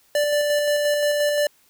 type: tone with tremolo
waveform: square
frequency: 587.3 Hz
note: D5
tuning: in tune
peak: -18 dBFS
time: 0.15-1.47 s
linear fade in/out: 2 ms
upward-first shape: square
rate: 5.7 Hz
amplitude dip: 25%
effects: white hiss -59 dBFS RMS until 1.69 s